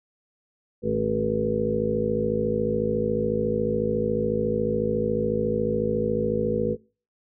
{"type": "harmonic tone with a mistuned harmonic", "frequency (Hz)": 54, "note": "A1", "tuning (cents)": -32, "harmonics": [1, 2, 3, 4, 5, 7, 8, 9], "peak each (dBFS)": [-38, -33, -35, -28, -35, -30, -29, -26], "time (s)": [0.82, 6.77], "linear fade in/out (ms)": 50, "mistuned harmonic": 3, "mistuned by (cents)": -43, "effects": ["noise-tail reverb RT60 0.4 s tail -25 dB re dry"]}